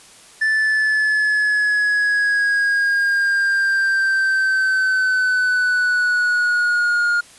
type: exponential sweep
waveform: triangle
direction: down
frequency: 1760 to 1419 Hz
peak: -13 dBFS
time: 0.41-7.21 s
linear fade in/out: 10 ms
effects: white hiss -45 dBFS RMS until 7.38 s + resampled to 24000 Hz